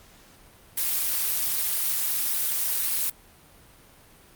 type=noise with amplitude modulation; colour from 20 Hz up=blue; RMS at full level=-23 dBFS; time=0.77-3.1 s; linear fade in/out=5 ms; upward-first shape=sine; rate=292 Hz; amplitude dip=55%; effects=pink hiss -53 dBFS RMS until 4.35 s + Opus 48 kbps